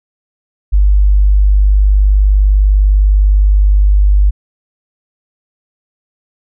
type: tone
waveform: sine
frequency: 49.87 Hz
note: G1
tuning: 30 cents sharp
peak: -5 dBFS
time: 0.72-4.31 s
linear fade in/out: 20 ms
effects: none